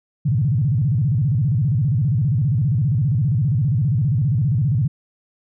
sine tone with vibrato, 128.6 Hz, C3, 30 cents flat, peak -15 dBFS, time 0.25-4.88 s, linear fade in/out 10 ms, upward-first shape square, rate 15 Hz, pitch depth 280 cents each way, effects none

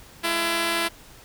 5% pulse tone pair together, 211.7 / 336.1 Hz, G#3 / E4, +33 / +34 cents, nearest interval minor sixth, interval 801 cents, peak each -22 / -11 dBFS, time 0.23-0.89 s, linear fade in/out 20 ms, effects pink hiss -48 dBFS RMS until 1.24 s

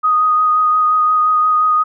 sine tone with vibrato, 1244.5 Hz, D#6, in tune, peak -10 dBFS, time 0.03-1.84 s, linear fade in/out 20 ms, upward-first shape sine, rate 5.7 Hz, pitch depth 14 cents each way, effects none

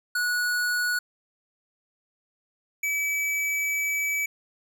square tone pair in turn, 1464 / 2294 Hz, F#6 / D7, -19 / -41 cents, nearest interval minor sixth, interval 778 cents, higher second, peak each -24 / -25 dBFS, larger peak first, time 0.15-0.99 / 2.83-4.26 s, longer second, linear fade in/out 5 ms, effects none

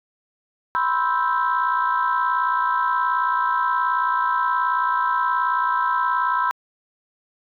sine chord, C major seventh, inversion third, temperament equal, 987.8 / 1046.5 / 1318.5 / 1568 Hz, B5 / C6 / E6 / G6, 0 / 0 / 0 / 0 cents, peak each -21 / -24 / -23 / -26 dBFS, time 0.75-6.51 s, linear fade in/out 0 ms, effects tanh soft clip ceiling -10 dBFS

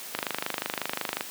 click train, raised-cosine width 0.3 ms, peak -11 dBFS, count 28, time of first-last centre 0.15-1.209 s, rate 25.5 Hz, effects white hiss -40 dBFS RMS until 1.3 s + high-pass 200 Hz 12 dB/octave

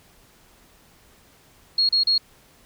sine tone bursts, 4300 Hz, C8, 47 cents sharp, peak -16 dBFS, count 3, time 1.78-2.18 s, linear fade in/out 5 ms, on 110 ms, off 35 ms, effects pink hiss -55 dBFS RMS until 2.65 s

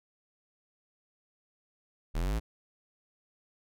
square linear sweep, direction up, 36.71 to 58.27 Hz, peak -29 dBFS, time 2.14-2.4 s, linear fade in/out 20 ms, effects none

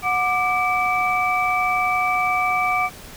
sine tone cluster, 733 / 1184 / 2307 Hz, F#5 / D6 / D7, -16 / +14 / -31 cents, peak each -22 dBFS, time 0.02-2.9 s, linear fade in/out 50 ms, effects pink hiss -40 dBFS RMS until 3.16 s

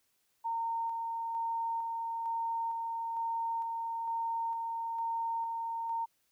sine tone with tremolo, 917 Hz, A#5, 29 cents flat, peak -31 dBFS, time 0.44-6.06 s, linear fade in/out 20 ms, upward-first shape square, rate 1.1 Hz, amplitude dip 25%, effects white hiss -75 dBFS RMS until 6.31 s

